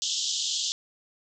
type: band-pass noise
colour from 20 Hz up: pink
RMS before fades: -29 dBFS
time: 0.02-0.72 s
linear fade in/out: 0 ms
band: 3000 to 7400 Hz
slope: 96 dB/octave
effects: none